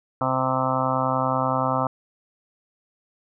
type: harmonic tone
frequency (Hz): 130.4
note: C3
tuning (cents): -5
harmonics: 1 / 2 / 4 / 5 / 6 / 7 / 8 / 9 / 10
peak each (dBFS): -29 / -29 / -29 / -29 / -29 / -29 / -29 / -29 / -29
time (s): 0.21-1.87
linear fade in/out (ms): 2
effects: none